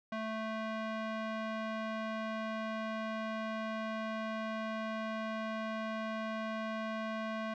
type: tone with band-pass filter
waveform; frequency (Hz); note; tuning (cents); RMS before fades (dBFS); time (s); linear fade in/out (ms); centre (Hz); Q
square; 220; A3; 0; -38; 0.12-7.54; 5; 1100; 0.63
effects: low-pass 5000 Hz 12 dB/octave